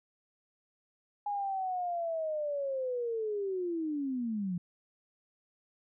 sine linear sweep, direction down, 828 to 170 Hz, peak -31 dBFS, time 1.26-4.58 s, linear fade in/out 5 ms, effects none

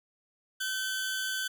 sawtooth tone pair together, 1531 / 3417 Hz, G6 / G#7, -41 / +49 cents, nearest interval octave + major second, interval 1390 cents, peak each -28 / -35 dBFS, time 0.6-1.48 s, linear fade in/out 10 ms, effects none

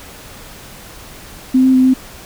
sine tone with pitch steps, 258.6 / 261.2 / 257.3 / 259.4 Hz, C4 / C4 / C4 / C4, -20 / -3 / -29 / -15 cents, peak -7 dBFS, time 1.54-1.94 s, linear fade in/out 10 ms, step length 100 ms, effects pink hiss -36 dBFS RMS until 2.25 s

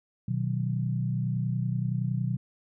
sine chord, B major, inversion none, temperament equal with one note detuned, 123.47 / 153.95 / 185 Hz, B2 / D#3 / F#3, 0 / -18 / 0 cents, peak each -28 / -32 / -32 dBFS, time 0.28-2.37 s, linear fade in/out 5 ms, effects none

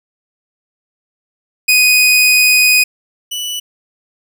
sawtooth tone pair in turn, 2492 / 2964 Hz, D#7 / F#7, +2 / +2 cents, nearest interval minor third, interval 300 cents, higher second, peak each -4 / -16 dBFS, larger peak first, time 1.68-2.84 / 3.31-3.6 s, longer first, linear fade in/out 10 ms, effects none

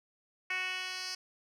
10% pulse tone with band-pass filter sweep, 370 Hz, F#4, in tune, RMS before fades -37 dBFS, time 0.5-1.15 s, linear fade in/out 5 ms, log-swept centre 2300 to 4800 Hz, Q 3.1, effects none

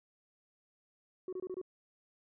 sine tone bursts, 370 Hz, F#4, in tune, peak -35 dBFS, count 5, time 1.28-1.615 s, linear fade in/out 2 ms, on 47 ms, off 25 ms, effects tanh soft clip ceiling -35 dBFS

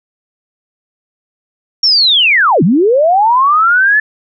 sine linear two-way sweep, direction down then up, 5588 to 143.8 to 1754 Hz, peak -6 dBFS, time 1.83-4 s, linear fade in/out 5 ms, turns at 2.63 s, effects none

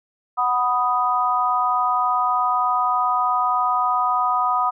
sine chord, B major, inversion second, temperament equal, 740 / 987.8 / 1244.5 Hz, F#5 / B5 / D#6, 0 / 0 / 0 cents, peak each -23 / -22 / -20 dBFS, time 0.37-4.71 s, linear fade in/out 20 ms, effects none

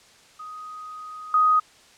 sine tone with level steps, 1250 Hz, D#6, 8 cents sharp, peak -35 / -15 dBFS, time 0.39-1.6 s, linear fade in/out 10 ms, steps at 1.34 s, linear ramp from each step 2 ms, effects white hiss -53 dBFS RMS until 1.97 s + low-pass 7000 Hz 12 dB/octave

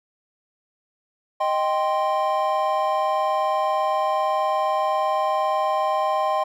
triangle chord, C minor, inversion first, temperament equal, 622.3 / 784 / 1046.5 Hz, Eb5 / G5 / C6, 0 / 0 / 0 cents, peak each -22 dBFS, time 1.4-6.44 s, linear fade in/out 10 ms, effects none

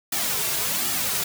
white noise with flanger, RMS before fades -25 dBFS, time 0.12-1.24 s, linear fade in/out 5 ms, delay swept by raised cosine 1.9 to 4 ms, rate 1.3 Hz, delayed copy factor -0.7, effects none

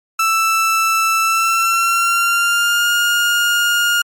30% pulse tone with pitch glide, 1324 to 1419 Hz, E6 to F6, +7 to +27 cents, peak -10 dBFS, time 0.19-4.02 s, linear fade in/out 5 ms, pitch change +120 cents, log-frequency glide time 1.21-2.9 s, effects MP3 64 kbps

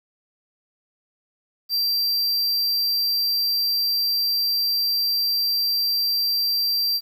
square tone, 4710 Hz, D8, 4 cents sharp, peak -20 dBFS, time 1.69-7.01 s, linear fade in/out 50 ms, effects 9-bit

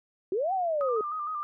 sine linear two-way sweep, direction up then down, 350 to 784 to 416 Hz, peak -25 dBFS, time 0.32-1.01 s, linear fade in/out 2 ms, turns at 0.53 s
sine tone with vibrato, 1223 Hz, D#6, 30 cents flat, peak -30 dBFS, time 0.81-1.43 s, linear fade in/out 0 ms, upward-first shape square, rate 6.5 Hz, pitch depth 45 cents each way
effects none

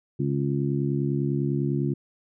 harmonic tone, 70 Hz, C#2, 18 cents sharp, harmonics 2 / 3 / 4 / 5, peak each -25 / -30 / -30 / -30 dBFS, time 0.19-1.94 s, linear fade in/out 10 ms, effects none

